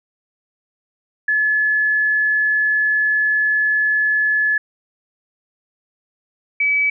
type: tone pair in turn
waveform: sine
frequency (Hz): 1715 / 2289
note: A6 / D7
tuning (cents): -45 / -45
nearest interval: perfect fourth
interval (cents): 500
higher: second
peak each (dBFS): -14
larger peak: neither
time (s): 1.28-4.58 / 6.6-6.9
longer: first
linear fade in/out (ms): 5
effects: none